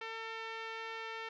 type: tone with low-pass filter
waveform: 5% pulse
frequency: 449.6 Hz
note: A4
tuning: 37 cents sharp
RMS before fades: -43 dBFS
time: 0.01-1.29 s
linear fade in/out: 5 ms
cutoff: 2300 Hz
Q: 0.91
effects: none